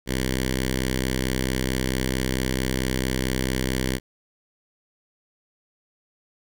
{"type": "tone with notch filter", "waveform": "5% pulse", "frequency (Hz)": 64.5, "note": "C2", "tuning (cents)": -24, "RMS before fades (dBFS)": -25, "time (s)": [0.06, 4], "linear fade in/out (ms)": 50, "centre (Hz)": 730, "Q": 0.7, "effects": []}